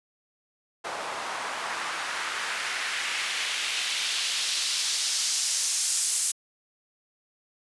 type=noise with band-pass filter sweep; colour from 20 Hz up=white; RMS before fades=-29 dBFS; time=0.84-6.32 s; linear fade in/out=10 ms; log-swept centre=800 to 8300 Hz; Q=1.3; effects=resampled to 24000 Hz